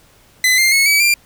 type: tone with pitch steps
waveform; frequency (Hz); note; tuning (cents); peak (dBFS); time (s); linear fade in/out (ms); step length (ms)
sawtooth; 2019 / 2104 / 2192 / 2283 / 2379; B6 / C7 / C#7 / D7 / D7; +38 / +9 / -20 / -50 / +22; -7; 0.44-1.14; 2; 140
effects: pink hiss -50 dBFS RMS until 1.25 s